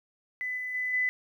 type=tone with level steps; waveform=sine; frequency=2004 Hz; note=B6; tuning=25 cents sharp; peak=-30 / -32 / -28 / -24 dBFS; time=0.41-1.09 s; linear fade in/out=0 ms; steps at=0.57 / 0.74 / 0.93 s; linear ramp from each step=10 ms; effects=10-bit